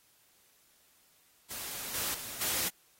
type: noise with level steps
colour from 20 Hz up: white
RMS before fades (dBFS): -40 / -34 / -42 / -32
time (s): 1.5-2.69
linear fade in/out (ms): 10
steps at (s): 1.94 / 2.14 / 2.41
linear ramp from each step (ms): 5
effects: white hiss -66 dBFS RMS until 2.99 s + AAC 48 kbps